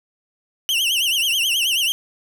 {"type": "tone with vibrato", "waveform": "40% pulse", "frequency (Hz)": 2946, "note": "F#7", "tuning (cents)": -8, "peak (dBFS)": -16, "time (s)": [0.69, 1.92], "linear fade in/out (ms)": 0, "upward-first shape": "triangle", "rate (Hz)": 9.3, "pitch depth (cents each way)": 190, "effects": []}